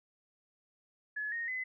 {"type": "tone with pitch steps", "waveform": "sine", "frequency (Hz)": [1704, 1858.2, 2026], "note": ["G#6", "A#6", "B6"], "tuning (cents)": [44, -6, 44], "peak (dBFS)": -34, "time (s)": [1.16, 1.64], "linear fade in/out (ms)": 10, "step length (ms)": 160, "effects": []}